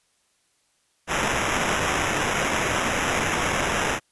white noise with sample-and-hold, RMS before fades -24 dBFS, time 1.07-4 s, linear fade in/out 50 ms, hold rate 4410 Hz, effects white hiss -67 dBFS RMS until 4.11 s + resampled to 24000 Hz

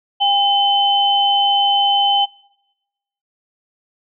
sine tone pair together, 803 / 3053 Hz, G5 / G7, +41 / -46 cents, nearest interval octave + major seventh, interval 2313 cents, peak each -15 dBFS, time 0.2-2.26 s, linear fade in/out 20 ms, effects noise-tail reverb RT60 1.0 s tail -24 dB re dry

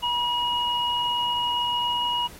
sine tone pair together, 964 / 2889 Hz, B5 / F#7, -42 / -42 cents, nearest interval octave + perfect fifth, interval 1900 cents, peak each -25 dBFS, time 0.02-2.28 s, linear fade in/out 20 ms, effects pink hiss -46 dBFS RMS until 2.39 s + AAC 48 kbps

